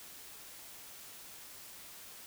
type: silence
effects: white hiss -51 dBFS RMS until 2.26 s